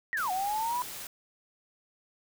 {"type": "linear two-way sweep", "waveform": "sine", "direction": "down then up", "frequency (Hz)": [1939, 727, 1000], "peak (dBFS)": -28, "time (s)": [0.13, 0.82], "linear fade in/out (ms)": 0, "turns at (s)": 0.31}
{"type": "noise", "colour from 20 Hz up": "white", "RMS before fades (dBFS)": -41, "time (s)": [0.17, 1.07], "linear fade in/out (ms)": 2}
{"effects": []}